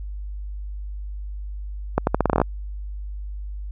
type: accelerating click train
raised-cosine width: 1 ms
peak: -3 dBFS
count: 11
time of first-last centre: 1.98-2.416 s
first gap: 91 ms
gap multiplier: 0.82
effects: added 50 Hz sine -29 dBFS peak until 3.71 s